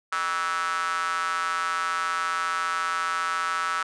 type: tone with high-pass filter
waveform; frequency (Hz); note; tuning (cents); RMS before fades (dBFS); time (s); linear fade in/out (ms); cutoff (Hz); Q
square; 87.31; F2; 0; -27; 0.12-3.83; 5; 1300; 6.4
effects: resampled to 22050 Hz